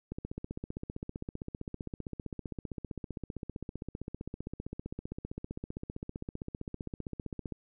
click train, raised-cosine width 3 ms, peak -25 dBFS, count 115, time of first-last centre 0.12-7.523 s, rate 15.4 Hz, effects none

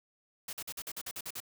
white noise bursts, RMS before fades -40 dBFS, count 10, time 0.48-1.403 s, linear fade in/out 5 ms, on 50 ms, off 47 ms, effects none

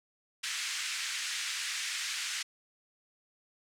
pink band-pass noise, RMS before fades -36 dBFS, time 0.43-2.43 s, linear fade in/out 10 ms, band 1700 to 8400 Hz, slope 24 dB/octave, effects none

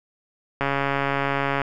click train, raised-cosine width 0.5 ms, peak -8 dBFS, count 141, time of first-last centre 0.61-1.617 s, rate 139 Hz, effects none

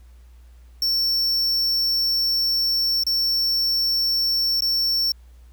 square tone with dropouts, 5440 Hz, F8, 46 cents flat, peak -19 dBFS, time 0.82-5.12 s, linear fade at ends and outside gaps 2 ms, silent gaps 3.036-3.066 / 4.607-4.621 s, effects added 60 Hz sine -44 dBFS peak until 5.52 s + pink hiss -62 dBFS RMS until 5.52 s

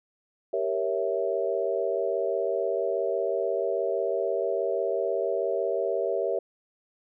sine chord, G diminished seventh, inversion none, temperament equal with one note detuned, 392 / 468.3 / 554.4 / 659.3 Hz, G4 / Bb4 / Db5 / Fb5, 0 / +8 / 0 / 0 cents, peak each -30 dBFS, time 0.53-6.39 s, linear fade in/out 5 ms, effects none

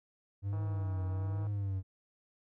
triangle tone with vibrato, 98 Hz, G2, in tune, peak -30 dBFS, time 0.42-1.83 s, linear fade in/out 50 ms, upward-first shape triangle, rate 1.2 Hz, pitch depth 110 cents each way
click train, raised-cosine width 1 ms, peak -37 dBFS, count 151, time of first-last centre 0.53-1.468 s, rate 160 Hz
effects none

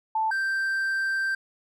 sine / triangle tone pair in turn, 880 / 1568 Hz, A5 / G6, 0 / 0 cents, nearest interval minor seventh, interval 1000 cents, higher second, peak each -22 dBFS, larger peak neither, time 0.15-0.31 / 0.31-1.35 s, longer second, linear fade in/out 5 ms, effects none

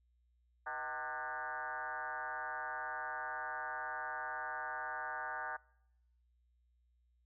sine tone with frequency modulation, 1194 Hz, D6, 28 cents sharp, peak -38 dBFS, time 0.66-5.57 s, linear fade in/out 10 ms, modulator 142 Hz, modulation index 3.5, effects noise-tail reverb RT60 0.9 s tail -26 dB re dry + added 60 Hz sine -70 dBFS peak until 7.25 s

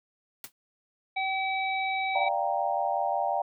white noise with exponential decay, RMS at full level -35 dBFS, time 0.44-0.52 s, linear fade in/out 1 ms, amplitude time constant 16 ms
harmonic tone, 766 Hz, G5, 40 cents flat, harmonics 1 / 3 / 5, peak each -29 / -30 / -39 dBFS, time 1.16-2.29 s, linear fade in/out 10 ms
sine chord, G minor seventh, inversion second, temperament equal, 587.3 / 698.5 / 784 / 932.3 Hz, D5 / F5 / G5 / Bb5, 0 / 0 / 0 / 0 cents, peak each -32 / -30 / -29 / -33 dBFS, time 2.15-3.42 s, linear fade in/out 5 ms
effects none

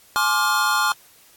square chord, D half-diminished seventh, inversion second, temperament just, 845.8 / 1057.2 / 1174.7 / 1409.6 Hz, Ab5 / C6 / D6 / F6, +31 / +18 / 0 / +16 cents, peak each -26 / -25 / -24 / -22 dBFS, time 0.16-0.92 s, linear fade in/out 0 ms, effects white hiss -52 dBFS RMS until 1.36 s + AAC 64 kbps

